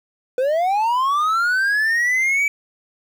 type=linear sweep; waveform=triangle; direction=up; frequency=491.8 to 2311 Hz; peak=-14 dBFS; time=0.38-2.48 s; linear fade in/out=2 ms; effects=8-bit